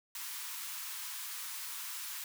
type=high-pass noise; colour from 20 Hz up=white; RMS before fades=-42 dBFS; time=0.15-2.24 s; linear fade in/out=2 ms; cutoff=880 Hz; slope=96 dB/octave; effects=none